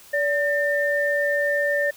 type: tone pair together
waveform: sine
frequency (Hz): 575.7 / 1802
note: D5 / A6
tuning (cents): -35 / +41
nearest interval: octave + minor sixth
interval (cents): 1976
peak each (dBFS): -22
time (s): 0.13-1.91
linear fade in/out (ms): 10
effects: white hiss -48 dBFS RMS until 1.96 s